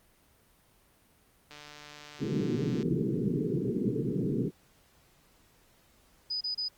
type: click train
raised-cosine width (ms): 0.2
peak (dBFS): -30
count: 196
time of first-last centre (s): 1.51-2.828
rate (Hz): 148
type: band-pass noise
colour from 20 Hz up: pink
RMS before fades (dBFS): -30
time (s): 2.19-4.51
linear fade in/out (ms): 50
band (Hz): 120 to 450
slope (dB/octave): 96
type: tone bursts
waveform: sine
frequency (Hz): 4978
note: D#8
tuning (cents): 0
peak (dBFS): -30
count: 3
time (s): 6.3-6.686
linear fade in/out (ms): 10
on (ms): 110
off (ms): 28
effects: pink hiss -64 dBFS RMS until 6.77 s + Opus 32 kbps